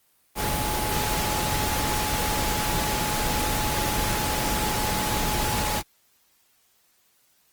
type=tone in noise; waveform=sine; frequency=849 Hz; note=G#5; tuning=38 cents sharp; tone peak=-30 dBFS; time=0.35-5.83 s; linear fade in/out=50 ms; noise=pink; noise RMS=-26 dBFS; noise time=0.35-5.83 s; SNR=-7 dB; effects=white hiss -64 dBFS RMS until 7.52 s + Opus 24 kbps